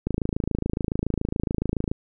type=click train; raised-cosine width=3 ms; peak=-11 dBFS; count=51; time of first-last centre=0.07-1.915 s; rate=27.1 Hz; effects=none